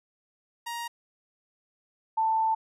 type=tone pair in turn; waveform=sawtooth / sine; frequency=940 / 887 Hz; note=A#5 / A5; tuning=+14 / +14 cents; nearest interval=minor second; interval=100 cents; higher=first; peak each=-29 / -22 dBFS; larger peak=second; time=0.66-0.88 / 2.17-2.55 s; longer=second; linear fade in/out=10 ms; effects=resampled to 32000 Hz